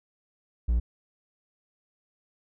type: tone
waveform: triangle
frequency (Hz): 58.4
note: A#1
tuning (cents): +4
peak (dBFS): -19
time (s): 0.68-0.8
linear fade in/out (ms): 10
effects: none